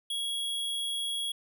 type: tone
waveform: square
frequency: 3322 Hz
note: G#7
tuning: in tune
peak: -31 dBFS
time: 0.1-1.32 s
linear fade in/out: 5 ms
effects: none